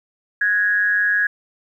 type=tone with amplitude modulation; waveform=sine; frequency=1661.2 Hz; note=G#6; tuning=in tune; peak=-12 dBFS; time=0.41-1.27 s; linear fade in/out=5 ms; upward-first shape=sine; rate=194 Hz; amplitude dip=65%; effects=9-bit